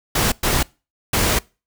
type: noise bursts at uneven times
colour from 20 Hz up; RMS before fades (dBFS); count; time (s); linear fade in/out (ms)
pink; -18; 3; 0.15-0.32 / 0.43-0.63 / 1.13-1.39; 5
effects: noise-tail reverb RT60 0.3 s tail -24 dB re dry